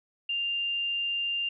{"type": "tone", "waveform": "sine", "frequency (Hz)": 2794, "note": "F7", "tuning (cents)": 0, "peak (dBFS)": -27, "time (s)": [0.29, 1.49], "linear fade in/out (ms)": 5, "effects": []}